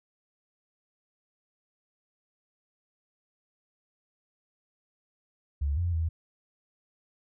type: tone with pitch steps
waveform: sine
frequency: 71.4 / 87 / 81.5 Hz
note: D2 / F2 / E2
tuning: -48 / -6 / -19 cents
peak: -25 dBFS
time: 5.61-6.09 s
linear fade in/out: 10 ms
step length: 160 ms
effects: none